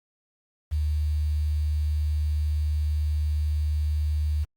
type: tone with quantisation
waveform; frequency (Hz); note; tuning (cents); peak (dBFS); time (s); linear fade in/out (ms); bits
sine; 75.5; D2; +48; -22; 0.71-4.45; 20; 8
effects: Opus 48 kbps